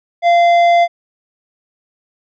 sine tone with tanh clipping, 690 Hz, F5, 21 cents flat, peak -9 dBFS, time 0.22-0.88 s, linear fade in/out 50 ms, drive 10 dB, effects none

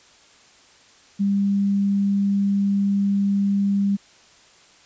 sine tone, 199.3 Hz, G3, 29 cents sharp, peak -17 dBFS, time 1.19-3.97 s, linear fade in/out 20 ms, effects white hiss -52 dBFS RMS until 4.85 s + resampled to 16000 Hz

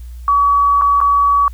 sine tone with dropouts, 1136 Hz, C#6, 42 cents sharp, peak -9 dBFS, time 0.28-1.48 s, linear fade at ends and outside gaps 1 ms, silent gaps 0.813-0.819 / 1.004-1.013 s, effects added 60 Hz sine -28 dBFS peak until 1.53 s + white hiss -52 dBFS RMS until 1.53 s

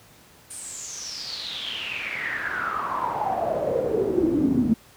brown noise with band-pass filter sweep, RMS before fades -26 dBFS, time 0.5-4.74 s, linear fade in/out 10 ms, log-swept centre 9200 to 220 Hz, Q 9.1, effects pink hiss -52 dBFS RMS until 4.96 s + high-pass 60 Hz 12 dB/octave

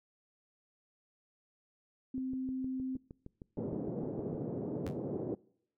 sine tone, 260.3 Hz, C4, 9 cents flat, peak -34 dBFS, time 2.14-2.97 s, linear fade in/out 5 ms
click train, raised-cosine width 3 ms, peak -34 dBFS, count 15, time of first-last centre 2.18-4.347 s, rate 6.46 Hz
white band-pass noise, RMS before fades -38 dBFS, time 3.57-5.35 s, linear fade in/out 5 ms, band 120 to 450 Hz, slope 24 dB/octave
sawtooth tone with exponential decay, 87.2 Hz, F2, 2 cents flat, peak -31 dBFS, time 4.86-4.97 s, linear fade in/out 5 ms, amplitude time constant 22 ms
effects noise-tail reverb RT60 0.7 s tail -24 dB re dry

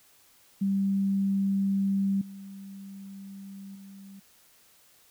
sine tone with level steps, 196 Hz, G3, in tune, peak -23 / -40 / -44 dBFS, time 0.61-4.2 s, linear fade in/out 10 ms, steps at 2.21 / 3.75 s, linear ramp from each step 5 ms, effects white hiss -60 dBFS RMS until 5.1 s

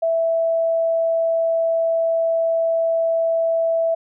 sine tone, 659.3 Hz, E5, in tune, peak -16 dBFS, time 0.02-3.95 s, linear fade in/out 10 ms, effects none

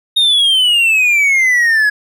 triangle exponential sweep, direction down, 3729 to 1669 Hz, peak -7 dBFS, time 0.16-1.9 s, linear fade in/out 10 ms, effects none

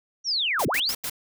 sine linear two-way sweep, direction down then up, 5920 to 90.3 to 5920 Hz, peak -22 dBFS, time 0.24-0.94 s, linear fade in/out 50 ms, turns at 0.67 s
white noise bursts, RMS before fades -30 dBFS, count 4, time 0.59-1.098 s, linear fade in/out 5 ms, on 61 ms, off 88 ms
effects none

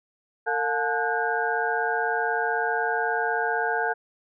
sine tone cluster, 453.9 / 714 / 869 / 1468 / 1604 Hz, A#4 / F5 / A5 / F#6 / G6, -46 / +38 / -22 / -14 / +39 cents, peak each -29 dBFS, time 0.46-3.94 s, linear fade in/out 20 ms, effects none

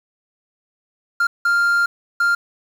triangle tone bursts at uneven times, 1396.9 Hz, F6, in tune, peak -12 dBFS, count 3, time 1.2-1.27 / 1.45-1.86 / 2.2-2.35 s, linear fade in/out 5 ms, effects 7-bit

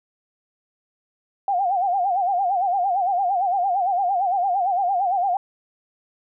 sine tone with vibrato, 750 Hz, F#5, 23 cents sharp, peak -18 dBFS, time 1.48-5.37 s, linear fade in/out 2 ms, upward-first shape sine, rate 8.8 Hz, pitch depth 130 cents each way, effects none

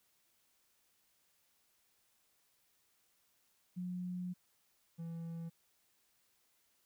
sine / triangle tone pair in turn, 180 / 166.35 Hz, F#3 / E3, -47 / +16 cents, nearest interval minor second, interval 137 cents, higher first, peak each -38 / -39 dBFS, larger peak first, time 3.76-4.34 / 4.98-5.5 s, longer first, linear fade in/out 20 ms, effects white hiss -75 dBFS RMS until 6.85 s

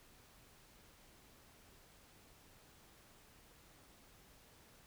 silence, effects pink hiss -64 dBFS RMS until 4.86 s

